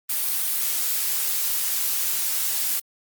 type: noise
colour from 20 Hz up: blue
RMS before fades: -24 dBFS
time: 0.09-2.8 s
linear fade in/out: 10 ms
effects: Opus 32 kbps